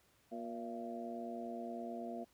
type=harmonic tone with a mistuned harmonic; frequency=118.6 Hz; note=A#2; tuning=30 cents sharp; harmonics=2 / 3 / 4 / 5 / 6; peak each=-45 / -49 / -51 / -52 / -45 dBFS; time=0.31-2.25 s; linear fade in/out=20 ms; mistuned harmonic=6; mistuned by=-72 cents; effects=pink hiss -71 dBFS RMS until 2.33 s + high-pass 60 Hz 12 dB/octave